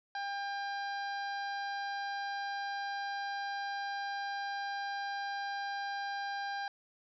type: harmonic tone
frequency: 800 Hz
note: G5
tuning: 35 cents sharp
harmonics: 1 / 2 / 3 / 4 / 5 / 6 / 7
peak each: -37 / -40 / -54 / -55 / -50 / -51 / -60 dBFS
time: 0.15-6.68 s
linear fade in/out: 2 ms
effects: none